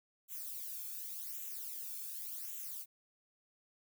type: noise with flanger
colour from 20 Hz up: violet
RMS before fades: -44 dBFS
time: 0.28-2.86 s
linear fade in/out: 50 ms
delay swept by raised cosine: 0.2 to 1.04 ms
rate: 0.88 Hz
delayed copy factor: -0.75
effects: none